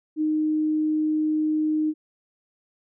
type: tone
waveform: sine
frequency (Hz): 308.7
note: D#4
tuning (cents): -14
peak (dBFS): -20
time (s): 0.16-1.94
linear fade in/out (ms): 50
effects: none